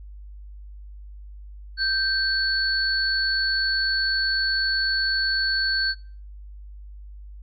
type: tone pair together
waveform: sine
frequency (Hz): 1564 / 4424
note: G6 / C#8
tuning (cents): -4 / -4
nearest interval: octave + tritone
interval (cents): 1800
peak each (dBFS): -23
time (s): 1.77-5.95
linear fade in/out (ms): 50
effects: noise-tail reverb RT60 0.4 s tail -21 dB re dry + added 50 Hz sine -38 dBFS peak until 7.42 s